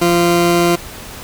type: tone pair together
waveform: 20% pulse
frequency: 172.7 / 345.4 Hz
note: F3 / F4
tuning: -19 / -19 cents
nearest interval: octave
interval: 1200 cents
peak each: -10 dBFS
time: 0.01-0.76 s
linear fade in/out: 10 ms
effects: pink hiss -32 dBFS RMS until 1.23 s